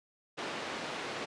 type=band-pass noise; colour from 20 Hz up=pink; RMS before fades=-39 dBFS; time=0.37-1.26 s; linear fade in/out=20 ms; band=290 to 3800 Hz; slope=12 dB/octave; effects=resampled to 22050 Hz